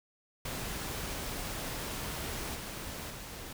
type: noise with level steps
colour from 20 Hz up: pink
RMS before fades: -38 / -41 / -44 dBFS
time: 0.45-3.53 s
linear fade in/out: 5 ms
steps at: 2.55 / 3.1 s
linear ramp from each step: 5 ms
effects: none